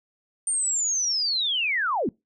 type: linear sweep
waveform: sine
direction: down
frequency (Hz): 8940 to 184.4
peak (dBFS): -22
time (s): 0.47-2.09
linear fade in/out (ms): 2
effects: noise-tail reverb RT60 0.2 s tail -24 dB re dry